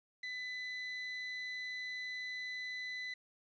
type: tone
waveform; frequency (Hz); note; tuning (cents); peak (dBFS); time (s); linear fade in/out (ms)
35% pulse; 2002; B6; +23; -38; 0.23-3.14; 5
effects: resampled to 16000 Hz + 11-bit